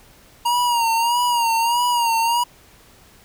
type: tone with vibrato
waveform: square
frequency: 942 Hz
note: A#5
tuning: 18 cents sharp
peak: -17 dBFS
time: 0.45-2.44 s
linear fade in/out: 10 ms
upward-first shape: sine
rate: 1.6 Hz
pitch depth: 63 cents each way
effects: pink hiss -50 dBFS RMS until 3.24 s